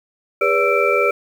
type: tone cluster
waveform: sine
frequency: 406.1 / 490.2 / 572 / 1330 / 2337 Hz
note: G#4 / B4 / D5 / E6 / D7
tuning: -39 / -13 / -46 / +15 / -9 cents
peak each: -20 dBFS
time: 0.41-1.11 s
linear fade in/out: 5 ms
effects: 7-bit